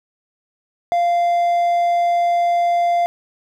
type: tone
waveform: triangle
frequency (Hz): 694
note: F5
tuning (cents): -11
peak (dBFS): -12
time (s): 0.92-3.06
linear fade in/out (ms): 0
effects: none